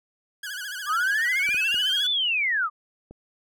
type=tone with vibrato; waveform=sawtooth; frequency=1568 Hz; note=G6; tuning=in tune; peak=-28 dBFS; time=0.43-2.07 s; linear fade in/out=5 ms; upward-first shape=sine; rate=14 Hz; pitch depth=130 cents each way
type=linear two-way sweep; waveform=sine; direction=up then down; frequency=1152 to 3535 to 1152 Hz; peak=-21 dBFS; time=0.86-2.7 s; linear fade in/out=50 ms; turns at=2.11 s
type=clicks; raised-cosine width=2 ms; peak=-30 dBFS; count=4; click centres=1.49 / 1.545 / 1.744 / 3.11 s
effects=none